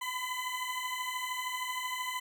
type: beating tone pair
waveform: 20% pulse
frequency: 1002 / 1015 Hz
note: B5 / B5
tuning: +25 / +47 cents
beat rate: 13 Hz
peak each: -33 / -31 dBFS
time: 0.01-2.2 s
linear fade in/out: 10 ms
effects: none